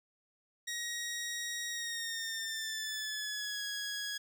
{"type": "tone with pitch glide", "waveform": "15% pulse", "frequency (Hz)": [1890, 1664.5], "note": ["A#6", "G#6"], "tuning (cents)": [23, 3], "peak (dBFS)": -30, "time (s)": [0.67, 4.18], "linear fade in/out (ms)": 10, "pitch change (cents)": -220, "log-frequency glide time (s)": [1.69, 3.63], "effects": []}